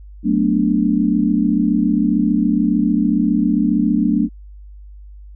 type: chord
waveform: sine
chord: B minor seventh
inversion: second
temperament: equal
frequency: 185 / 220 / 246.9 / 293.7 Hz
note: F#3 / A3 / B3 / D4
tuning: 0 / 0 / 0 / 0 cents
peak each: -20 / -17 / -20 / -18 dBFS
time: 0.23-4.29 s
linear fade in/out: 50 ms
effects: added 50 Hz sine -35 dBFS peak until 5.35 s